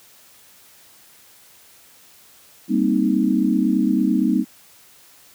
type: chord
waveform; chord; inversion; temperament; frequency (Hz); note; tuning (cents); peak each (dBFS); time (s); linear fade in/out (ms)
sine; C minor seventh; second; equal with one note detuned; 198.05 / 233.1 / 261.6 / 311.1; G3 / Bb3 / C4 / Eb4; +18 / 0 / 0 / 0; -21; 2.68-4.45; 50
effects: white hiss -50 dBFS RMS until 5.34 s + high-pass 60 Hz 12 dB/octave

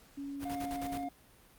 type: tone with pitch glide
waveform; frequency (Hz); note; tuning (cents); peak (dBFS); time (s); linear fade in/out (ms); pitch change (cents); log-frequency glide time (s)
sine; 280 to 277.1; C#4 to C#4; +18 to -1; -38; 0.17-1.09; 10; -19; 0.51-0.87
type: noise with tremolo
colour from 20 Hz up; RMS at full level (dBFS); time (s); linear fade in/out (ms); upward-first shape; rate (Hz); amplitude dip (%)
pink; -43; 0.39-1.05; 50; square; 9.4; 70
type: tone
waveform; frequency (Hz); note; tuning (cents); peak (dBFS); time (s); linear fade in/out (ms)
triangle; 710; F5; +28; -36; 0.45-1.09; 5
effects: pink hiss -61 dBFS RMS until 1.58 s + Opus 48 kbps

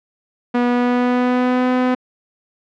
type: tone with pitch glide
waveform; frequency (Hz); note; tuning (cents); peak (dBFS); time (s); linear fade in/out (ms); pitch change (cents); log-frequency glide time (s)
sawtooth; 243.4 to 252.7; B3 to B3; -25 to +40; -10; 0.54-1.95; 10; +65; 0.67-1.69
effects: low-pass 2000 Hz 12 dB/octave

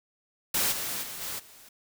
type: noise with level steps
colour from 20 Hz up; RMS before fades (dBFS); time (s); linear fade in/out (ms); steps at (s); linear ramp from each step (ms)
white; -26 / -33 / -39 / -35 / -52; 0.54-1.69; 5; 0.71 / 1.02 / 1.2 / 1.38; 20
effects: none

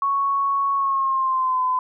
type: tone with pitch glide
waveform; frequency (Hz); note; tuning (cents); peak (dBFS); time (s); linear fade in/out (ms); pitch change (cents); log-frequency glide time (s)
sine; 1108.7 to 1016.7; C#6 to B5; 0 to +50; -18; 0.02-1.79; 2; -150; 0.75-1.62
effects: none

